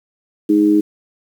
sine tone with amplitude modulation, 312.2 Hz, D#4, 6 cents sharp, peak -6 dBFS, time 0.49-0.81 s, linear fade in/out 10 ms, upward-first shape sine, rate 102 Hz, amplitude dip 75%, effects 7-bit

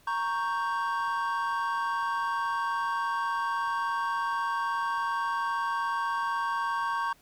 triangle chord, G diminished, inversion first, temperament equal, 932.3 / 1108.7 / 1568 Hz, Bb5 / Db6 / G6, 0 / 0 / 0 cents, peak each -29 / -28 / -32 dBFS, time 0.07-7.13 s, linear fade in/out 5 ms, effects tanh soft clip ceiling -18 dBFS + pink hiss -61 dBFS RMS until 7.21 s

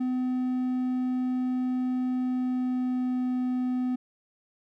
triangle tone with pitch glide, 253.5 to 252 Hz, B3 to B3, +45 to +35 cents, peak -23 dBFS, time 0-3.96 s, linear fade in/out 10 ms, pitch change -10 cents, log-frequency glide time 2.14-3.32 s, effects none

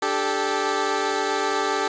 15% pulse chord, D suspended fourth, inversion none, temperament equal with one note detuned, 293.7 / 392 / 436.7 Hz, D4 / G4 / A4, 0 / 0 / -13 cents, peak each -24 / -18 / -19 dBFS, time 0.02-1.88 s, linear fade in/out 5 ms, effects resampled to 16000 Hz + 7-bit

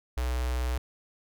square tone with notch filter, 62.1 Hz, B1, 10 cents sharp, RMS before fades -29 dBFS, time 0.17-0.78 s, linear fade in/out 5 ms, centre 210 Hz, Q 0.68, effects none

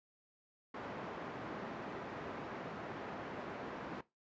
pink band-pass noise, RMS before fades -45 dBFS, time 0.74-4.01 s, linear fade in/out 5 ms, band 200 to 1500 Hz, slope 12 dB/octave, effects noise-tail reverb RT60 0.2 s tail -18 dB re dry + resampled to 16000 Hz

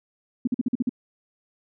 sine tone bursts, 246.9 Hz, B3, in tune, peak -19 dBFS, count 7, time 0.45-0.894 s, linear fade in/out 5 ms, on 24 ms, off 46 ms, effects none

